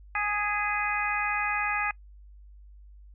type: harmonic tone with a mistuned harmonic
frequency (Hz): 415.5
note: G#4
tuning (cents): +1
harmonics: 2 / 3 / 4 / 5 / 6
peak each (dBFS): -32 / -32 / -32 / -32 / -32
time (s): 0.15-1.91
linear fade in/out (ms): 2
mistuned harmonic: 5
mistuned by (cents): -30
effects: noise-tail reverb RT60 0.1 s tail -23 dB re dry + added 50 Hz sine -47 dBFS peak until 3.14 s